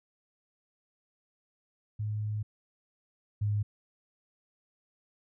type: tone pair in turn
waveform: sine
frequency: 106.2 / 104.01 Hz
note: G#2 / G#2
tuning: +39 / +3 cents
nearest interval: unison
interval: 36 cents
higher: first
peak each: -30 / -26 dBFS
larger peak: second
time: 1.99-2.43 / 3.41-3.63 s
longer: first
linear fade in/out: 10 ms
effects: none